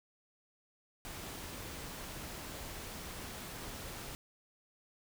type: noise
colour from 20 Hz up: pink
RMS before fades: -45 dBFS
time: 1.05-4.15 s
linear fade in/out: 0 ms
effects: none